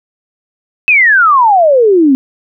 sine exponential sweep, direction down, 2625 to 256.1 Hz, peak -4 dBFS, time 0.88-2.15 s, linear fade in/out 0 ms, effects none

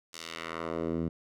10% pulse tone with band-pass filter sweep, 82.41 Hz, E2, in tune, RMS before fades -35 dBFS, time 0.13-1.09 s, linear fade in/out 10 ms, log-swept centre 6300 to 170 Hz, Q 0.98, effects none

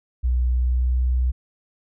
sine tone with pitch glide, 61.74 to 62.57 Hz, B1 to B1, 0 to +23 cents, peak -17 dBFS, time 0.23-1.32 s, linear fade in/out 20 ms, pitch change +23 cents, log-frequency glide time 0.53-0.98 s, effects none

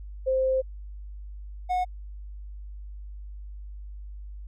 sine / triangle tone pair in turn, 523.3 / 729.2 Hz, C5 / F#5, 0 / -25 cents, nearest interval tritone, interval 575 cents, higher second, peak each -21 dBFS, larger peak neither, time 0.26-0.62 / 1.69-1.85 s, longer first, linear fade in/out 20 ms, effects added 50 Hz sine -37 dBFS peak until 4.47 s

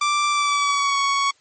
sawtooth tone with pitch glide, 1174.7 to 1115.2 Hz, D6 to C#6, 0 to +10 cents, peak -14 dBFS, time 0.01-1.31 s, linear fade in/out 5 ms, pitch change -90 cents, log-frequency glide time 0.3-0.98 s, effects white hiss -59 dBFS RMS until 1.4 s + MP3 32 kbps

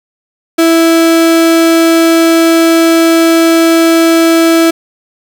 35% pulse tone, 329.6 Hz, E4, in tune, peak -3 dBFS, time 0.58-4.71 s, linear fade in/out 10 ms, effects none

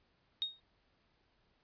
sine tone with exponential decay, 3729 Hz, A#7, in tune, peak -29 dBFS, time 0.42-0.6 s, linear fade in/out 0 ms, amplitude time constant 39 ms, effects pink hiss -74 dBFS RMS until 1.63 s + resampled to 11025 Hz

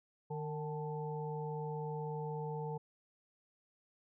harmonic tone with a mistuned harmonic, 152.1 Hz, D#3, 39 cents flat, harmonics 1 / 3 / 5 / 6, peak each -40 / -42 / -51 / -45 dBFS, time 0.3-2.78 s, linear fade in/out 10 ms, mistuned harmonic 6, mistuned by -69 cents, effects none

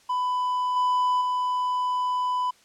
triangle tone with level steps, 998 Hz, B5, 18 cents sharp, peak -21 / -18 / -21 dBFS, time 0.09-2.51 s, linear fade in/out 10 ms, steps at 0.76 / 1.21 s, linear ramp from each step 5 ms, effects white hiss -58 dBFS RMS until 2.64 s + low-pass 8000 Hz 12 dB/octave

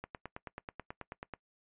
click train, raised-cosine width 0.5 ms, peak -26 dBFS, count 13, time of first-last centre 0.04-1.337 s, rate 9.25 Hz, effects noise-tail reverb RT60 0.1 s tail -21 dB re dry + resampled to 8000 Hz

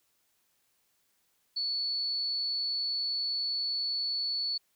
sine tone, 4435 Hz, C#8, in tune, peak -29 dBFS, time 1.56-4.58 s, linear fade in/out 10 ms, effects white hiss -73 dBFS RMS until 4.75 s

